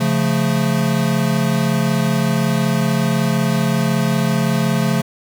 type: chord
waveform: square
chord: Db augmented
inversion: none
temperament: equal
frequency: 138.59 / 174.61 / 220 Hz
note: Db3 / F3 / A3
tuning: 0 / 0 / 0 cents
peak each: -20 dBFS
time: 0-5.02 s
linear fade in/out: 10 ms
effects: none